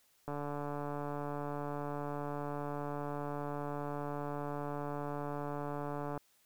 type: click train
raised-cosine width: 1 ms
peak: -26 dBFS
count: 856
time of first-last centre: 0.28-6.177 s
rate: 145 Hz
effects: white hiss -70 dBFS RMS until 6.45 s